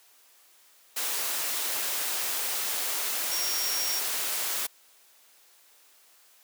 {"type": "tone in noise", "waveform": "sine", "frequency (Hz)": 5588, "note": "F8", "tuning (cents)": 0, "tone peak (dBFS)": -30, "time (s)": [3.31, 4], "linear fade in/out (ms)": 10, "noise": "white", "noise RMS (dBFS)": -30, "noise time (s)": [0.96, 4.67], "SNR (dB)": -3, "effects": ["white hiss -59 dBFS RMS until 6.43 s", "high-pass 400 Hz 12 dB/octave"]}